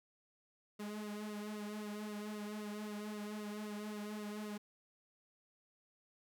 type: tone with flanger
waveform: sawtooth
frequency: 210 Hz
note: G#3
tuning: 19 cents sharp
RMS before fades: -44 dBFS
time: 0.79-4.58 s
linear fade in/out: 10 ms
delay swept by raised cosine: 1.2 to 3.6 ms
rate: 3.8 Hz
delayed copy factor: -0.85
effects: none